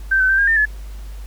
sine tone with pitch steps, 1559 / 1523 / 1562 / 1618 / 1801 / 1714 Hz, G6 / F#6 / G6 / G#6 / A6 / A6, -10 / +50 / -7 / -46 / +40 / -46 cents, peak -12 dBFS, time 0.11-0.656 s, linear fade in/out 10 ms, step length 91 ms, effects added 50 Hz sine -29 dBFS peak until 1.26 s + pink hiss -47 dBFS RMS until 1.26 s

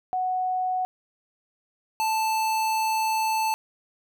sine / square tone pair in turn, 740 / 880 Hz, F#5 / A5, 0 / 0 cents, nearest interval minor third, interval 300 cents, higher second, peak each -23 dBFS, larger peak neither, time 0.13-0.85 / 2-3.54 s, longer second, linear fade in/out 0 ms, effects none

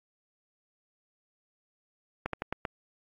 slowing click train, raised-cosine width 0.5 ms, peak -16 dBFS, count 5, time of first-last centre 2.26-2.652 s, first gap 73 ms, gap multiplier 1.2, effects AAC 48 kbps

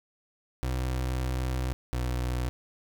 30% pulse tone pair in turn, 63.5 / 61.87 Hz, B1 / B1, +49 / +4 cents, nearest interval unison, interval 45 cents, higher first, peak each -25 dBFS, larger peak neither, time 0.63-1.73 / 1.93-2.49 s, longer first, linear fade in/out 0 ms, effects none

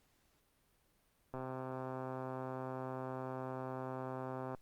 click train, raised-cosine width 1 ms, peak -29 dBFS, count 418, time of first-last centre 1.34-4.548 s, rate 130 Hz, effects pink hiss -74 dBFS RMS until 4.61 s + Opus 48 kbps

